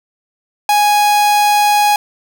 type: tone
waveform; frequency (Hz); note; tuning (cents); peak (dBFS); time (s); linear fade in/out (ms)
45% pulse; 830; G#5; -1; -9; 0.69-1.96; 2
effects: none